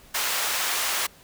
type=high-pass noise; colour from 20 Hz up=pink; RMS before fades=-26 dBFS; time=0.14-1.07 s; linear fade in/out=10 ms; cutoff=1000 Hz; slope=12 dB/octave; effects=pink hiss -52 dBFS RMS until 1.23 s